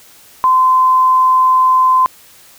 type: tone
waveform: sine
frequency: 1030 Hz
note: C6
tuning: 28 cents flat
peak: -7 dBFS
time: 0.44-2.06 s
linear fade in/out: 0 ms
effects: white hiss -43 dBFS RMS until 2.58 s